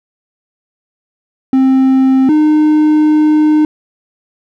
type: tone pair in turn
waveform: triangle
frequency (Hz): 263.9 / 305.4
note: C4 / D#4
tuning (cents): +15 / -32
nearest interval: minor third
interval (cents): 253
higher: second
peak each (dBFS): -4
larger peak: neither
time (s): 1.53-2.29 / 2.29-3.65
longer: second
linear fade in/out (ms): 2
effects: none